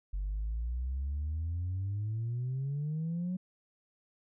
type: exponential sweep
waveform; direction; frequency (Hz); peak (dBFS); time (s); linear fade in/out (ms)
sine; up; 46.66 to 186.2; -30; 0.13-3.37; 10
effects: tanh soft clip ceiling -29 dBFS